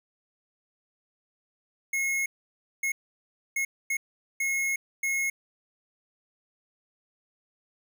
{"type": "tone bursts at uneven times", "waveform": "square", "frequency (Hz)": 2167, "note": "C#7", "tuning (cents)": -40, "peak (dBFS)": -26, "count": 6, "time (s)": [[1.93, 2.26], [2.83, 2.92], [3.56, 3.65], [3.9, 3.97], [4.4, 4.76], [5.03, 5.3]], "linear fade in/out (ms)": 5, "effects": []}